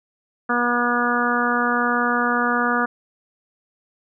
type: harmonic tone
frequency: 241.4 Hz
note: B3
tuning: 39 cents flat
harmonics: 1 / 2 / 3 / 4 / 5 / 6 / 7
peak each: -24 / -27 / -27 / -28 / -23 / -23 / -28 dBFS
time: 0.49-2.86 s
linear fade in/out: 10 ms
effects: none